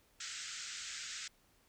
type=band-pass noise; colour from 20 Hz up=white; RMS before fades=-45 dBFS; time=0.2-1.28 s; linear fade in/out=5 ms; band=1300 to 7900 Hz; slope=96 dB/octave; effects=pink hiss -70 dBFS RMS until 1.68 s